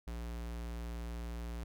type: tone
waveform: square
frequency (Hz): 58.27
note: A#1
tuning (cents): 0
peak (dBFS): -40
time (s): 0.07-1.64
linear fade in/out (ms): 5
effects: none